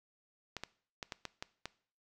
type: clicks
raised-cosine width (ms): 0.2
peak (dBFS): -22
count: 7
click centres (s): 0.567 / 0.636 / 1.028 / 1.122 / 1.253 / 1.425 / 1.656
effects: noise-tail reverb RT60 0.5 s tail -20 dB re dry